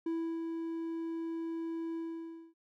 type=tone with ADSR envelope; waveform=triangle; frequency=329.6 Hz; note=E4; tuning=in tune; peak=-29 dBFS; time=0.06-2.54 s; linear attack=5 ms; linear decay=330 ms; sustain=-4 dB; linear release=580 ms; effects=none